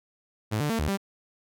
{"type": "tone with pitch steps", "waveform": "sawtooth", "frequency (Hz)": [107.7, 148.2, 226.4, 75.1, 196.8], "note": ["A2", "D3", "A3", "D2", "G3"], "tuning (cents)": [-37, 16, 50, 39, 7], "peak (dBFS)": -21, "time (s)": [0.51, 0.975], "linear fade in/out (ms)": 20, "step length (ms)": 93, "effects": []}